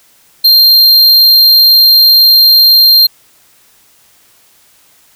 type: tone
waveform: square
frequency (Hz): 4186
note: C8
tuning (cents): 0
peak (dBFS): -3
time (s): 0.44-3.07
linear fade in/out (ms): 10
effects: white hiss -47 dBFS RMS until 5.15 s